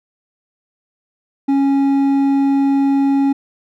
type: tone with hard clipping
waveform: triangle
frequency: 275.8 Hz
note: C#4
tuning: 9 cents flat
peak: -13 dBFS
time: 1.48-3.33 s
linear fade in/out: 10 ms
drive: 9 dB
effects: none